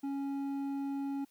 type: tone with hard clipping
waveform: sine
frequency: 277.2 Hz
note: C#4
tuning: in tune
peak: -35 dBFS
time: 0.03-1.25 s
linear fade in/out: 10 ms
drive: 6 dB
effects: white hiss -70 dBFS RMS until 1.3 s